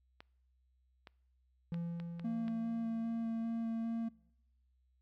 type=clicks; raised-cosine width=0.3 ms; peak=-34 dBFS; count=6; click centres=0.205 / 1.072 / 1.743 / 2 / 2.196 / 2.481 s
type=tone with exponential decay; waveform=triangle; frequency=170 Hz; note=F3; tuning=46 cents flat; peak=-33 dBFS; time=1.72-4.3 s; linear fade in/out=0 ms; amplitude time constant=560 ms
type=tone with vibrato; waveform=triangle; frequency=228 Hz; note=A#3; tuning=38 cents flat; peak=-32 dBFS; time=2.24-4.09 s; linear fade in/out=10 ms; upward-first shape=square; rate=2.5 Hz; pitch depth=8 cents each way
effects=noise-tail reverb RT60 0.8 s tail -25 dB re dry + added 63 Hz sine -70 dBFS peak until 5.01 s